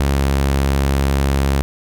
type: tone with pitch glide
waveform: sawtooth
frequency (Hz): 69.3 to 68.7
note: C#2 to C#2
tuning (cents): 0 to -15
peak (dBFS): -10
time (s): 0-1.62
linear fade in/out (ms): 0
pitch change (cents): -15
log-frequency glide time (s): 0.11-0.22
effects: none